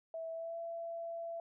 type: tone with pitch glide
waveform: sine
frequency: 654 to 671.2 Hz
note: E5 to E5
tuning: -14 to +31 cents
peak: -39 dBFS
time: 0.14-1.4 s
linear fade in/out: 2 ms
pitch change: +45 cents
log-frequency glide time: 0.31-0.58 s
effects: none